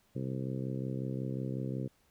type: harmonic tone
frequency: 65.5 Hz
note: C2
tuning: 2 cents sharp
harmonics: 2 / 3 / 4 / 5 / 6 / 7 / 8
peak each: -36 / -40 / -42 / -44 / -46 / -47 / -48 dBFS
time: 0.15-1.88 s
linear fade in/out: 10 ms
effects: pink hiss -70 dBFS RMS until 2.1 s